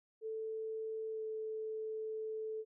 sine tone with pitch glide, 441 to 437.4 Hz, A4 to A4, +4 to -10 cents, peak -38 dBFS, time 0.21-2.65 s, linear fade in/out 50 ms, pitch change -14 cents, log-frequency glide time 1.11-1.23 s, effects none

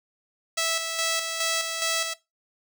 5% pulse tone with tremolo, 656 Hz, E5, 9 cents flat, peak -12 dBFS, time 0.57-2.14 s, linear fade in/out 10 ms, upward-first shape square, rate 2.4 Hz, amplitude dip 45%, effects noise-tail reverb RT60 0.2 s tail -18 dB re dry

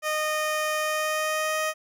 15% pulse tone with pitch glide, 615 to 623.9 Hz, D#5 to D#5, -20 to +5 cents, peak -18 dBFS, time 0.02-1.74 s, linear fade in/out 50 ms, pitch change +25 cents, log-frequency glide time 0.79-1.61 s, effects none

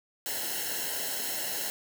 white noise with comb filter, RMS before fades -33 dBFS, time 0.26-1.7 s, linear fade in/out 0 ms, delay 0.84 ms, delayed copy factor -0.8, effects none

